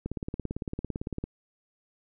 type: click train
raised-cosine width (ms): 3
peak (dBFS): -19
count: 22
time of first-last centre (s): 0.06-1.24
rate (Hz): 17.8
effects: none